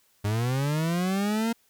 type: linear sweep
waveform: 40% pulse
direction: up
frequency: 100.2 to 233.1 Hz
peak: -23 dBFS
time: 0.24-1.53 s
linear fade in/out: 10 ms
effects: white hiss -65 dBFS RMS until 1.69 s